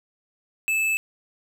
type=tone with tanh clipping; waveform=sine; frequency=2620 Hz; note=E7; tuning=11 cents flat; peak=-22 dBFS; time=0.68-0.97 s; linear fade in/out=0 ms; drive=12 dB; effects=none